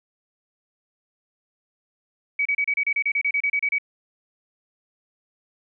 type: tone bursts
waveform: sine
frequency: 2271 Hz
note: C#7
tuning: 41 cents sharp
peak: -19 dBFS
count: 15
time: 2.39-3.784 s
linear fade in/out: 5 ms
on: 64 ms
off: 31 ms
effects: none